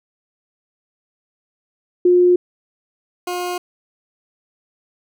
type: tone pair in turn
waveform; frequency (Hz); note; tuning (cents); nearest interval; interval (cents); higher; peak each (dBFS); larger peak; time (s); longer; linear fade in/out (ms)
sine / 20% pulse; 357 / 357; F4 / F4; +38 / +38; unison; 0; neither; -9 / -17; first; 2.05-2.36 / 3.27-3.58; neither; 5
effects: none